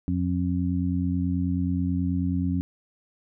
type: harmonic tone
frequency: 89.3 Hz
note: F2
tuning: 39 cents sharp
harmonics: 1 / 2 / 3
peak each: -27 / -27 / -27 dBFS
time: 0.08-2.61 s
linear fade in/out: 0 ms
effects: none